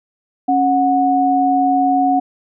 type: tone pair together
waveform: sine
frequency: 274.9 / 734 Hz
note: C#4 / F#5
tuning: -14 / -14 cents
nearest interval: octave + perfect fourth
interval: 1700 cents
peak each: -16 / -13 dBFS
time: 0.48-2.2 s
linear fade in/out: 10 ms
effects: none